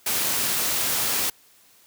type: noise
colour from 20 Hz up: white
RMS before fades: -24 dBFS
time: 0.06-1.3 s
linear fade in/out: 5 ms
effects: white hiss -56 dBFS RMS until 1.86 s + high-pass 80 Hz 12 dB/octave